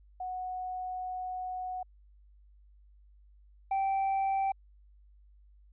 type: tone pair in turn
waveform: sine / triangle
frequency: 737 / 778.1 Hz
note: F#5 / G5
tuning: -7 / -13 cents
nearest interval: minor second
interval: 94 cents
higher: second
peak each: -34 / -25 dBFS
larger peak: second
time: 0.2-1.83 / 3.71-4.52 s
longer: first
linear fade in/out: 5 ms
effects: added 50 Hz sine -56 dBFS peak until 5.72 s + resampled to 8000 Hz